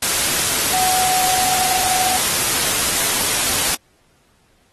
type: tone in noise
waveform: sine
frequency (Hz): 743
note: F#5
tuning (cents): +7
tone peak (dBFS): -19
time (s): 0.73-2.17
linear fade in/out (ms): 5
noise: white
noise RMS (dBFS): -18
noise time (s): 0.02-3.75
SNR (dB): -4
effects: pink hiss -59 dBFS RMS until 4.72 s + AAC 32 kbps